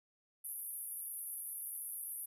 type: band-pass noise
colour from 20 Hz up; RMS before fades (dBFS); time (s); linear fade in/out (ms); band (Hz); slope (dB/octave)
pink; -44; 0.44-2.26; 10; 9900 to 13000; 96
effects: none